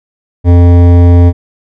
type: tone with hard clipping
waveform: sine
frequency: 87.31 Hz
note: F2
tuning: in tune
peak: -3 dBFS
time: 0.44-1.33 s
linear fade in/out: 50 ms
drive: 14 dB
effects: none